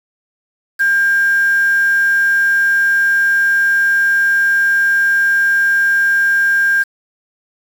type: tone with quantisation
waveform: sine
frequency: 1600 Hz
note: G6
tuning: 35 cents sharp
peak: -10 dBFS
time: 0.79-6.84 s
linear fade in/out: 20 ms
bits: 5
effects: none